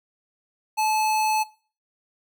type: tone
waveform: square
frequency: 865 Hz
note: A5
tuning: 30 cents flat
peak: -21 dBFS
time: 0.77-1.44 s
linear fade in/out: 20 ms
effects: noise-tail reverb RT60 0.4 s tail -19 dB re dry